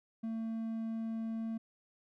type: tone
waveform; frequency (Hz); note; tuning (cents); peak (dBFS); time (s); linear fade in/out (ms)
triangle; 224.8; A3; +37; -33; 0.23-1.58; 10
effects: none